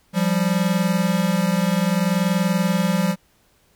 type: tone pair together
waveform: square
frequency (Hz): 174 / 194.58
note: F3 / G3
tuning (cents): -6 / -13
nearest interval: major second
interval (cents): 193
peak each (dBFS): -21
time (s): 0.13-3.16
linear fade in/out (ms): 50
effects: pink hiss -60 dBFS RMS until 3.75 s